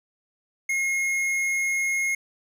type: tone with tanh clipping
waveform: triangle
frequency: 2154 Hz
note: C7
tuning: 50 cents sharp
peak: -24 dBFS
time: 0.69-2.15 s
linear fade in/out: 5 ms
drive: 16 dB
effects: none